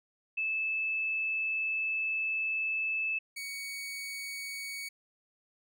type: tone pair in turn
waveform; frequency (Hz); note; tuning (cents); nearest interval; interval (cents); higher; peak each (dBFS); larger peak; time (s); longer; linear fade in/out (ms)
sine / sawtooth; 2619 / 2239; E7 / C#7; -12 / +17; minor third; 271; first; -29 / -34; first; 0.37-3.19 / 3.36-4.89; first; 10
effects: none